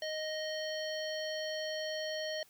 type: harmonic tone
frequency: 622.3 Hz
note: D#5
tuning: in tune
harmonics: 1 / 3 / 5 / 7 / 9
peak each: -37 / -43 / -44 / -44 / -49 dBFS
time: 0.02-2.43 s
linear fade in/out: 2 ms
effects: white hiss -64 dBFS RMS until 2.49 s